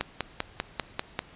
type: click train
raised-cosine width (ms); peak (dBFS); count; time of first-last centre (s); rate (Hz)
0.3; -11; 7; 0.01-1.191; 5.08
effects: pink hiss -52 dBFS RMS until 1.35 s + resampled to 8000 Hz